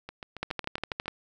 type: two click trains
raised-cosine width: 0.3 ms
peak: -23 / -14 dBFS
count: 8 / 9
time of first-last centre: 0.09-1.058 / 0.43-1.08 s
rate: 7.23 / 12.3 Hz
effects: none